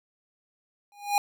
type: tone with exponential growth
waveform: square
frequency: 817 Hz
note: G#5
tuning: 29 cents flat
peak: -18 dBFS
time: 0.92-1.18 s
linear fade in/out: 1 ms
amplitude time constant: 56 ms
effects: none